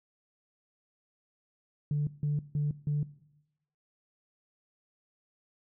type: tone bursts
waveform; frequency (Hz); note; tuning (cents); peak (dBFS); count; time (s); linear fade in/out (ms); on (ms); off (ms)
sine; 146.83; D3; 0; -25; 4; 1.91-3.03; 2; 160; 160
effects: noise-tail reverb RT60 0.9 s tail -19 dB re dry + tanh soft clip ceiling -23 dBFS